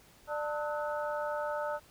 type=harmonic tone with a mistuned harmonic; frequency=297.2 Hz; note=D4; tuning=21 cents sharp; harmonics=2 / 3 / 4 / 5; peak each=-34 / -38 / -40 / -42 dBFS; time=0.27-1.8 s; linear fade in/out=50 ms; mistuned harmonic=4; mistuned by=+130 cents; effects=pink hiss -60 dBFS RMS until 1.9 s